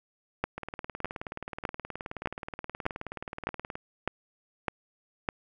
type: two click trains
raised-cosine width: 0.5 ms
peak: -21 / -12 dBFS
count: 61 / 9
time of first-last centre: 0.58-3.755 / 0.44-5.288 s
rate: 18.9 / 1.65 Hz
effects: none